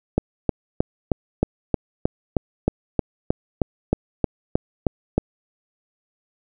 click train, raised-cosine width 2 ms, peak -4 dBFS, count 17, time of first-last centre 0.18-5.18 s, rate 3.2 Hz, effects none

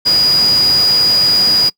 sine tone in noise, 4897 Hz, D#8, 28 cents flat, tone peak -9 dBFS, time 0.05-1.7 s, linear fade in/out 20 ms, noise pink, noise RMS -23 dBFS, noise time 0.05-1.7 s, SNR +11 dB, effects noise-tail reverb RT60 0.1 s tail -23 dB re dry + high-pass 100 Hz 12 dB/octave

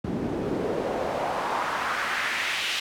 pink noise with band-pass filter sweep, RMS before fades -28 dBFS, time 0.04-2.8 s, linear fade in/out 5 ms, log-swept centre 230 to 3100 Hz, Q 1.9, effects none

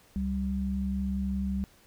sine tone pair together, 68.9 / 194.72 Hz, C#2 / G3, -10 / -11 cents, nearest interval octave + tritone, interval 1799 cents, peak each -32 / -29 dBFS, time 0.16-1.64 s, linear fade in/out 0 ms, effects pink hiss -60 dBFS RMS until 1.86 s

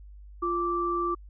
sine tone pair together, 347.6 / 1169.2 Hz, F4 / D6, -8 / -8 cents, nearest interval octave + major sixth, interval 2100 cents, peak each -29 / -27 dBFS, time 0.42-1.15 s, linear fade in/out 10 ms, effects added 50 Hz sine -44 dBFS peak until 1.29 s

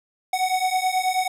square beating tone pair, 740 / 749.3 Hz, F#5 / F#5, 0 / +22 cents, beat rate 9.3 Hz, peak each -24 dBFS, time 0.33-1.28 s, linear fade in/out 5 ms, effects resampled to 32000 Hz + 8-bit

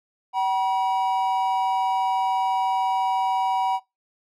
triangle tone pair together, 763 / 963 Hz, G5 / B5, -47 / -44 cents, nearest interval major third, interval 403 cents, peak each -21 dBFS, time 0.33-3.8 s, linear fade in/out 50 ms, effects noise-tail reverb RT60 0.2 s tail -21 dB re dry

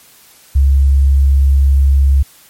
sine tone, 68.6 Hz, C#2, 17 cents flat, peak -6 dBFS, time 0.55-2.23 s, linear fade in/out 10 ms, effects white hiss -44 dBFS RMS until 2.49 s + MP3 64 kbps

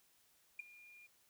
sine tone with ADSR envelope, 2413 Hz, D7, 46 cents sharp, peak -37 dBFS, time 0.59-1.07 s, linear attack 6 ms, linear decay 11 ms, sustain -20 dB, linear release 12 ms, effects tanh soft clip ceiling -35 dBFS + white hiss -72 dBFS RMS until 1.29 s

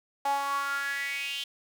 sawtooth tone with high-pass filter sweep, 279.2 Hz, C#4, 13 cents sharp, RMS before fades -31 dBFS, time 0.25-1.44 s, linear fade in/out 5 ms, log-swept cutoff 780 to 3200 Hz, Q 7.3, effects none

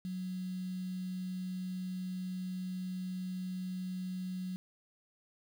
sine tone with quantisation, 184.2 Hz, F#3, 7 cents flat, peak -36 dBFS, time 0.05-4.56 s, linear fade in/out 0 ms, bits 9, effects none

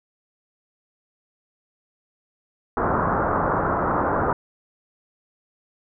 white low-pass noise, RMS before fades -22 dBFS, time 2.77-4.33 s, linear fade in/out 2 ms, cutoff 1400 Hz, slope 48 dB/octave, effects none

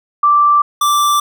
sine / square tone pair in turn, 1172 / 1172 Hz, D6 / D6, -4 / -4 cents, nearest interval unison, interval 0 cents, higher neither, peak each -7 / -11 dBFS, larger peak first, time 0.23-0.62 / 0.81-1.2 s, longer neither, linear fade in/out 5 ms, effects none

